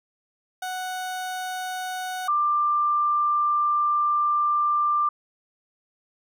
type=tone pair in turn; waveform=30% pulse / sine; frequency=740 / 1186.6 Hz; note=F#5 / D6; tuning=0 / +18 cents; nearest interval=minor sixth; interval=818 cents; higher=second; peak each=-26 / -19 dBFS; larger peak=second; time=0.62-2.28 / 2.28-5.09 s; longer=second; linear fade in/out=5 ms; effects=none